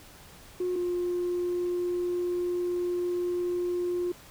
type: tone pair in turn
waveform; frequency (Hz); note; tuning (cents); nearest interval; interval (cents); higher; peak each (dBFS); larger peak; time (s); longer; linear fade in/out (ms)
sine; 361.1 / 354.1; F#4 / F4; -42 / +24; unison; 34; first; -25; neither; 0.6-0.76 / 0.76-4.12; second; 5
effects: tanh soft clip ceiling -23 dBFS + pink hiss -51 dBFS RMS until 4.3 s